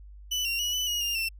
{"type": "tone with pitch steps", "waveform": "30% pulse", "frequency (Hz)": [2982, 2757, 2924, 2991, 2893, 2808, 2690], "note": ["F#7", "F7", "F#7", "F#7", "F#7", "F7", "E7"], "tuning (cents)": [13, -23, -21, 18, -40, 9, 34], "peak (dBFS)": -24, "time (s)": [0.31, 1.29], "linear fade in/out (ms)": 10, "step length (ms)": 140, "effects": ["added 50 Hz sine -44 dBFS peak until 1.39 s"]}